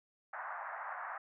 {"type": "band-pass noise", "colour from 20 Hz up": "pink", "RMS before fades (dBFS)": -43, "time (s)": [0.33, 1.18], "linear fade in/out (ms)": 5, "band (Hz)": [700, 1800], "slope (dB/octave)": 48, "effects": []}